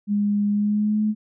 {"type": "tone with pitch glide", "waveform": "sine", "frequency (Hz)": [205.2, 213.5], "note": ["G#3", "G#3"], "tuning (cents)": [-21, 48], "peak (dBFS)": -18, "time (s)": [0.07, 1.15], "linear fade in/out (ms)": 50, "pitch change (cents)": 69, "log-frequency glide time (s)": [0.5, 1.02], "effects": []}